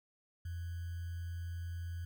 sine tone with sample-and-hold, 85.6 Hz, F2, 34 cents flat, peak -38 dBFS, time 0.45-2.05 s, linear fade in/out 5 ms, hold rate 1575 Hz, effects none

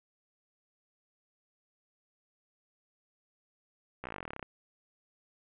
slowing click train, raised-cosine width 0.5 ms, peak -24 dBFS, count 18, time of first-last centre 4.04-4.428 s, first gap 15 ms, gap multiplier 1.05, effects resampled to 8000 Hz + 10-bit

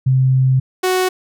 sine / sawtooth tone pair in turn, 130.81 / 370 Hz, C3 / F#4, 0 / 0 cents, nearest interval octave + tritone, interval 1800 cents, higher second, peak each -10 dBFS, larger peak neither, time 0.06-0.6 / 0.83-1.09 s, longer first, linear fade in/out 10 ms, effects none

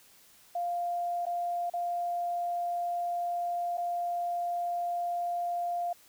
sine tone with dropouts, 698.5 Hz, F5, in tune, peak -29 dBFS, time 0.55-5.93 s, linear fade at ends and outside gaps 5 ms, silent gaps 1.255-1.265 / 1.699-1.736 / 3.773-3.779 s, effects white hiss -59 dBFS RMS until 6.08 s

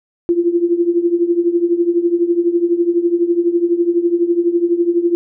sine tone with tremolo, 344.6 Hz, F4, 23 cents flat, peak -8 dBFS, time 0.29-5.15 s, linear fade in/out 0 ms, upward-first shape triangle, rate 12 Hz, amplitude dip 85%, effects none

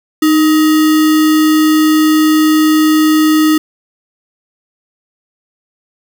sine tone with sample-and-hold, 310 Hz, D#4, 6 cents flat, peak -6 dBFS, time 0.22-3.58 s, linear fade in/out 5 ms, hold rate 1575 Hz, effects none

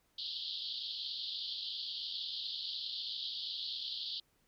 white band-pass noise, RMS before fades -41 dBFS, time 0.18-4.2 s, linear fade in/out 5 ms, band 3100 to 4700 Hz, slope 96 dB/octave, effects pink hiss -74 dBFS RMS until 4.47 s

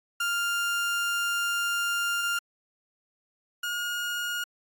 30% pulse tone pair in turn, 1400 / 1431.1 Hz, F6 / F6, +4 / +42 cents, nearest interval unison, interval 38 cents, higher second, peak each -23 / -26 dBFS, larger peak first, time 0.2-2.39 / 3.63-4.44 s, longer first, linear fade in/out 5 ms, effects AAC 64 kbps

